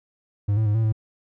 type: tone with pitch steps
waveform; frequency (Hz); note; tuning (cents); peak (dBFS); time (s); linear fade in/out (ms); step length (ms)
triangle; 102.1 / 109.7 / 104.3 / 112 / 109.2; G#2 / A2 / G#2 / A2 / A2; -29 / -5 / +8 / +31 / -13; -16; 0.48-0.925; 10; 89
effects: none